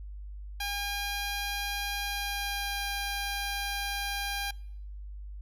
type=tone with pitch glide; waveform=10% pulse; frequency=809 to 803.4 Hz; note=G#5 to G5; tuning=-46 to +42 cents; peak=-23 dBFS; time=0.6-4.51 s; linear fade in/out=5 ms; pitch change=-12 cents; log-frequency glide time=1.99-2.86 s; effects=noise-tail reverb RT60 0.8 s tail -26 dB re dry + added 50 Hz sine -39 dBFS peak until 5.41 s